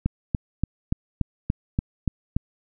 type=click train; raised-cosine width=5 ms; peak=-9 dBFS; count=9; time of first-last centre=0.06-2.365 s; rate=3.47 Hz; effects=none